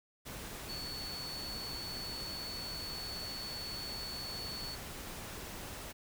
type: tone in noise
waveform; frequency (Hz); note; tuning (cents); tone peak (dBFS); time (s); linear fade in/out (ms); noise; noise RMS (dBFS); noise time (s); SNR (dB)
sine; 4435; C#8; 0; -41; 0.68-4.76; 20; pink; -45; 0.25-5.93; +1
effects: none